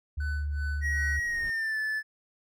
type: tone with vibrato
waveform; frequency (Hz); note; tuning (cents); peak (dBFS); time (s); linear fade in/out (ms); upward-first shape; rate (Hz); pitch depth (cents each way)
sine; 73.42; D2; 0; -28; 0.17-1.2; 10; sine; 1.6; 14
type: tone with tremolo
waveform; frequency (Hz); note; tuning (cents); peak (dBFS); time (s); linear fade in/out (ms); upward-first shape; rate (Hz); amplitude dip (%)
triangle; 1500; F#6; +23; -33; 0.2-1.17; 5; sine; 2.6; 95
type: noise with exponential growth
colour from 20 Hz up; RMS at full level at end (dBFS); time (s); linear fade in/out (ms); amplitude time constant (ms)
brown; -40; 0.62-1.5; 0; 190
type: tone with pitch glide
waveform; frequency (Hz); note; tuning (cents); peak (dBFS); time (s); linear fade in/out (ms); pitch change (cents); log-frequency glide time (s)
triangle; 1900 to 1742.3; A#6 to A6; +33 to -17; -26; 0.81-2.03; 50; -150; 1.25-1.79
effects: none